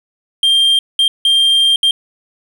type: tone bursts at uneven times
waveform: triangle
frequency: 3186 Hz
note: G7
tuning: 27 cents sharp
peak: -7 dBFS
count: 4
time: 0.43-0.79 / 0.99-1.08 / 1.25-1.76 / 1.83-1.91 s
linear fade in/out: 2 ms
effects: none